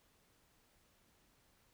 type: silence
effects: pink hiss -72 dBFS RMS until 1.73 s